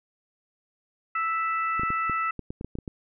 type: harmonic tone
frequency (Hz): 659.3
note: E5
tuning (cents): 0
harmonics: 2 / 3 / 4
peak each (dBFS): -25 / -33 / -36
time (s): 1.15-2.31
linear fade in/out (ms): 5
type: clicks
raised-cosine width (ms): 3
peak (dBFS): -21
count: 11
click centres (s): 1.796 / 1.834 / 1.904 / 2.097 / 2.393 / 2.505 / 2.611 / 2.646 / 2.754 / 2.787 / 2.878
effects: none